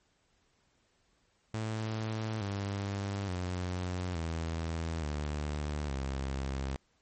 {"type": "tone with pitch steps", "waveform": "sawtooth", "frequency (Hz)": [110, 99.71, 90.39, 81.93, 74.27, 67.32], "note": ["A2", "G2", "F#2", "E2", "D2", "C2"], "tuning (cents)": [0, 30, -40, -10, 20, 50], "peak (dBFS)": -29, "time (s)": [1.54, 6.76], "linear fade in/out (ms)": 0, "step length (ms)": 870, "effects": ["pink hiss -72 dBFS RMS until 7.01 s", "MP3 32 kbps"]}